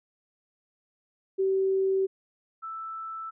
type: tone pair in turn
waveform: sine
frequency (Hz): 384.2 / 1321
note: G4 / E6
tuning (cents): -35 / +3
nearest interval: octave + major sixth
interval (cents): 2138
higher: second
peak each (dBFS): -22 / -34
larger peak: first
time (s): 1.38-2.07 / 2.62-3.31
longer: neither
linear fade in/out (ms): 20
effects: none

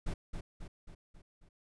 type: noise with echo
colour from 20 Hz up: brown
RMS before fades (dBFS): -34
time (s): 0.06-0.14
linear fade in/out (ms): 10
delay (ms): 270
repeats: 5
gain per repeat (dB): -5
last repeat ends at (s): 1.49
effects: resampled to 24000 Hz

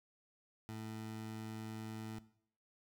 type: tone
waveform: 20% pulse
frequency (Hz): 110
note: A2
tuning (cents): 0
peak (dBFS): -39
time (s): 0.69-2.19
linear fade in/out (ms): 0
effects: noise-tail reverb RT60 0.6 s tail -17 dB re dry

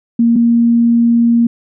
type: tone pair in turn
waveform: sine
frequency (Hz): 233.1 / 234.2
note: A#3 / A#3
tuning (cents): 0 / +8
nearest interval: unison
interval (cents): 8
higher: second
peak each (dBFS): -7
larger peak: neither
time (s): 0.19-0.36 / 0.36-1.47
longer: second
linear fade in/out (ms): 5
effects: none

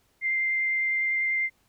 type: tone with vibrato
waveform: sine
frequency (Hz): 2093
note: C7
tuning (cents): 0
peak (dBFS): -23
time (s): 0.21-1.5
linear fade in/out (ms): 50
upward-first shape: triangle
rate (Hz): 10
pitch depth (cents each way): 9
effects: pink hiss -67 dBFS RMS until 1.68 s

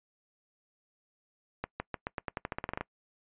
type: accelerating click train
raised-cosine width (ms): 0.5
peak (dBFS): -18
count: 15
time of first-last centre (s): 1.64-2.81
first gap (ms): 160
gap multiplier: 0.89
effects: noise-tail reverb RT60 0.1 s tail -23 dB re dry + resampled to 8000 Hz

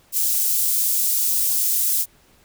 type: high-pass noise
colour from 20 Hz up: white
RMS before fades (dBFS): -20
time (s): 0.12-2.06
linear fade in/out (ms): 50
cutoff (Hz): 7500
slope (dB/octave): 12
effects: pink hiss -56 dBFS RMS until 2.44 s

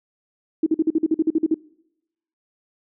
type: tone bursts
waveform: sine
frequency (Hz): 319.2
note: D#4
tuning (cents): +44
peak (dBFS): -14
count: 12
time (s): 0.63-1.544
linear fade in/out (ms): 5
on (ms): 34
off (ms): 46
effects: noise-tail reverb RT60 0.9 s tail -25 dB re dry

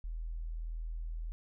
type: tone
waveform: sine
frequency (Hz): 40.77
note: E1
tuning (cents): -18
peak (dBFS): -36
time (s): 0.04-1.32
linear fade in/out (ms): 0
effects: none

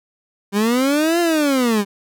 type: linear two-way sweep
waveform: 30% pulse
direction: up then down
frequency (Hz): 195 to 349.2 to 195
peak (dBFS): -12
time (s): 0.52-1.85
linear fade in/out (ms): 50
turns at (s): 1.2
effects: none

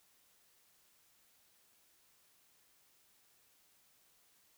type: silence
effects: white hiss -70 dBFS RMS until 4.57 s

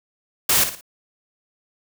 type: noise with echo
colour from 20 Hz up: white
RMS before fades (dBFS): -17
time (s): 0.49-0.64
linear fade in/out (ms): 5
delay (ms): 57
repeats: 3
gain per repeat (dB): -9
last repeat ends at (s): 0.811
effects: none

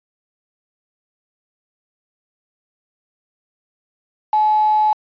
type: tone with quantisation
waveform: sine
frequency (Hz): 855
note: A5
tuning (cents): -50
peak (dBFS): -12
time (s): 4.33-4.93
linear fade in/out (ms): 2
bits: 5
effects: resampled to 11025 Hz

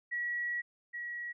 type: tone pair in turn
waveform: sine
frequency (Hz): 1924 / 1917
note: B6 / A#6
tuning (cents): -46 / +48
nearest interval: unison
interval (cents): 6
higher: first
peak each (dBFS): -32 / -37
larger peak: first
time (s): 0.11-0.62 / 0.93-1.33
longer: first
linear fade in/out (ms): 20
effects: none

